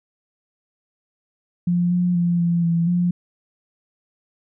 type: tone with pitch steps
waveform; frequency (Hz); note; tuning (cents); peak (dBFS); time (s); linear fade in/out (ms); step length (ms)
sine; 175.3 / 177.8 / 173.2 / 171.1 / 168.2 / 176.1; F3 / F3 / F3 / F3 / E3 / F3; +7 / +31 / -14 / -35 / +35 / +15; -16; 1.67-3.11; 5; 240
effects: none